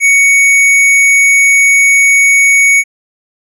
square tone, 2231 Hz, C#7, 11 cents sharp, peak -5 dBFS, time 0-2.84 s, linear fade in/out 50 ms, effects low-pass 11000 Hz 12 dB/octave

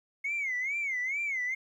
sine tone with vibrato, 2157 Hz, C#7, 48 cents flat, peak -28 dBFS, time 0.24-1.55 s, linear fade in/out 10 ms, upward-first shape sine, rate 2.3 Hz, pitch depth 160 cents each way, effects tanh soft clip ceiling -26 dBFS + 11-bit

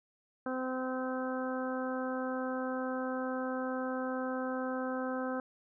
harmonic tone, 257.8 Hz, C4, 26 cents flat, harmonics 1 / 2 / 3 / 4 / 5 / 6, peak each -36 / -37 / -43 / -45 / -43 / -44 dBFS, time 0.46-5.4 s, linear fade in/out 2 ms, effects none

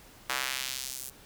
square tone with high-pass filter sweep, 65.7 Hz, C2, 8 cents sharp, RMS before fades -35 dBFS, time 0.29-1.1 s, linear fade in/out 5 ms, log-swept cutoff 1200 to 9500 Hz, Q 0.91, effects pink hiss -54 dBFS RMS until 1.25 s

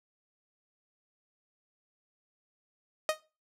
sawtooth tone with exponential decay, 622.3 Hz, D#5, in tune, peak -19 dBFS, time 3.09-3.2 s, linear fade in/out 1 ms, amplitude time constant 22 ms, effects noise-tail reverb RT60 0.3 s tail -19 dB re dry + low-pass 12000 Hz 12 dB/octave

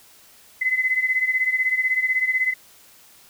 sine beating tone pair, 2029 / 2045 Hz, B6 / C7, +46 / -40 cents, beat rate 16 Hz, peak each -20 / -24 dBFS, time 0.61-2.54 s, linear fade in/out 10 ms, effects white hiss -51 dBFS RMS until 3.29 s

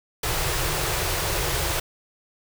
pink band-stop noise, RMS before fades -25 dBFS, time 0.23-1.8 s, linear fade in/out 5 ms, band 170 to 320 Hz, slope 96 dB/octave, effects none

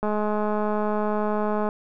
click train, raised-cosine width 1 ms, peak -13 dBFS, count 351, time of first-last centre 0.03-1.689 s, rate 211 Hz, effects none

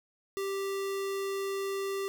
square tone, 392 Hz, G4, in tune, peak -32 dBFS, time 0.37-2.08 s, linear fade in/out 0 ms, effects none

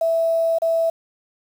sine tone with dropouts, 659.3 Hz, E5, in tune, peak -16 dBFS, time 0.01-0.9 s, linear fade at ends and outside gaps 5 ms, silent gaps 0.586-0.619 s, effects 7-bit

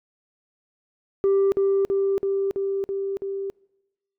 sine tone with echo, 392.5 Hz, G4, 2 cents sharp, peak -14 dBFS, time 1.24-1.52 s, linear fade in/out 0 ms, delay 330 ms, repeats 6, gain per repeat -2 dB, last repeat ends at 3.5 s, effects noise-tail reverb RT60 1.0 s tail -26 dB re dry + tanh soft clip ceiling -15 dBFS

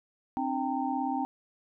sine tone cluster, 263.7 / 300.8 / 787 / 912 Hz, C4 / D4 / G5 / A#5, +14 / +42 / +7 / -38 cents, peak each -32 / -36 / -32 / -35 dBFS, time 0.37-1.25 s, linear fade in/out 0 ms, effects none

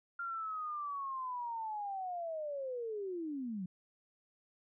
sine linear sweep, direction down, 1396.9 to 174.61 Hz, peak -37 dBFS, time 0.19-3.66 s, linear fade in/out 5 ms, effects none

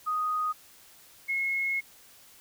sine tone pair in turn, 1244.5 / 2170 Hz, D#6 / C#7, 0 / -37 cents, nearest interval minor seventh, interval 963 cents, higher second, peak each -26 dBFS, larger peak neither, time 0.06-0.53 / 1.28-1.81 s, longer second, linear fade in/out 20 ms, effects white hiss -55 dBFS RMS until 2.4 s

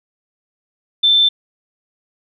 sine tone, 3546 Hz, A7, 13 cents sharp, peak -9 dBFS, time 1.03-1.29 s, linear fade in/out 10 ms, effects none

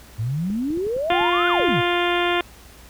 sine exponential two-way sweep, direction up then down, 103 to 1480 to 103 Hz, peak -21 dBFS, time 0.18-1.82 s, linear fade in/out 20 ms, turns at 1.48 s
clicks, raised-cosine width 3 ms, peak -24 dBFS, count 9, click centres 0.502 / 0.705 / 0.774 / 0.868 / 0.965 / 1.122 / 1.211 / 1.599 / 1.688 s
harmonic tone, 350.4 Hz, F4, 6 cents sharp, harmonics 1 / 2 / 3 / 4 / 5 / 6 / 7 / 8 / 9 / 10, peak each -22 / -25 / -27 / -28 / -29 / -30 / -30 / -31 / -32 / -32 dBFS, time 1.1-2.41 s, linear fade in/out 2 ms
effects added 60 Hz sine -47 dBFS peak until 2.89 s + pink hiss -47 dBFS RMS until 2.89 s

